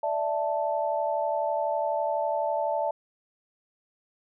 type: chord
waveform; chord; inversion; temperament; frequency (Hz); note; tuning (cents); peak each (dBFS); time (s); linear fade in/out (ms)
sine; D suspended second; none; equal; 587.3 / 659.3 / 880; D5 / E5 / A5; 0 / 0 / 0; -29; 0.03-2.91; 5
effects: none